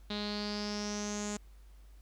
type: tone with low-pass filter sweep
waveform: sawtooth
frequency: 207.7 Hz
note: G#3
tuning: in tune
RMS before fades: -37 dBFS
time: 0.1-1.37 s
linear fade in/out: 5 ms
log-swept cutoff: 3900 to 7200 Hz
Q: 7.7
effects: added 50 Hz sine -52 dBFS peak until 2.01 s + pink hiss -68 dBFS RMS until 2.01 s